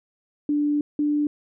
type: tone pair in turn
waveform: sine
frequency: 293.7 / 295.2 Hz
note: D4 / D4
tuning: 0 / +9 cents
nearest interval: unison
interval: 9 cents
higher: second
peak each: -19 dBFS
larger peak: neither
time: 0.49-0.81 / 0.99-1.27 s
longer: first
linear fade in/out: 2 ms
effects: none